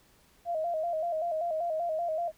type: tone with vibrato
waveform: sine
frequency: 659.3 Hz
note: E5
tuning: in tune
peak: -28 dBFS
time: 0.45-2.32 s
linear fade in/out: 50 ms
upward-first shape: square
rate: 5.2 Hz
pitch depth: 79 cents each way
effects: pink hiss -63 dBFS RMS until 2.37 s